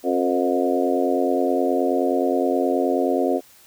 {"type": "harmonic tone with a mistuned harmonic", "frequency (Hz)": 89.5, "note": "F2", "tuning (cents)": 43, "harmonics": [3, 4, 5, 6, 7, 8], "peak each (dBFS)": [-23, -24, -25, -26, -26, -27], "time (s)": [0.03, 3.41], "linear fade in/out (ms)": 50, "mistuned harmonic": 6, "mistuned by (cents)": -33, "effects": ["white hiss -51 dBFS RMS until 3.66 s"]}